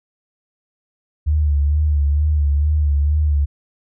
sine tone with vibrato, 73.8 Hz, D2, 9 cents sharp, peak -13 dBFS, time 1.26-3.46 s, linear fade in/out 20 ms, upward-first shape sine, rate 2.2 Hz, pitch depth 59 cents each way, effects none

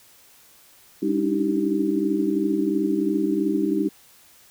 sine tone cluster, 200.5 / 280.8 / 293.4 / 316.3 / 387.4 Hz, G3 / C#4 / D4 / D#4 / G4, +39 / +22 / -2 / +29 / -20 cents, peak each -27 / -29 / -27 / -23 / -27 dBFS, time 1.02-3.89 s, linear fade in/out 10 ms, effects white hiss -53 dBFS RMS until 4.5 s

